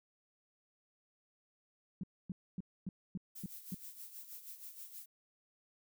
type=tone bursts; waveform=sine; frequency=185 Hz; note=F#3; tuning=in tune; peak=-37 dBFS; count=7; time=2.01-3.745 s; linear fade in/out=2 ms; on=25 ms; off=260 ms
type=noise with tremolo; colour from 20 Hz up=violet; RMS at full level=-48 dBFS; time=3.35-5.06 s; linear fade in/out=10 ms; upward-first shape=sine; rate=6.3 Hz; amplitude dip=65%
effects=none